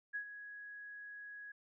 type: tone with ADSR envelope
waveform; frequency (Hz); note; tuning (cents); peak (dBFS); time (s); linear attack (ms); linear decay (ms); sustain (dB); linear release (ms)
sine; 1667; G#6; +6; -36; 0.13-1.52; 25; 87; -11; 6
effects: none